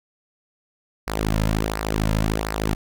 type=tone with flanger; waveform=sawtooth; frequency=53.3 Hz; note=G#1; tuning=46 cents sharp; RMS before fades=-23 dBFS; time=1.07-2.75 s; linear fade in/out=10 ms; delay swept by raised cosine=0.29 to 2.69 ms; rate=1.4 Hz; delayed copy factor=-0.7; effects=none